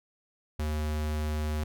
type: tone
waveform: square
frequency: 76.2 Hz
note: D#2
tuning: 36 cents flat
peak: -29 dBFS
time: 0.59-1.64 s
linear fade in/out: 5 ms
effects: none